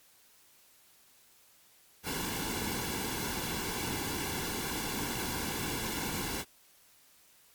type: noise with comb filter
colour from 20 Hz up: pink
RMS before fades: -35 dBFS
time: 2.03-6.45 s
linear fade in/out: 50 ms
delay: 1.6 ms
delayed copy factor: -0.65
effects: white hiss -62 dBFS RMS until 7.54 s + MP3 96 kbps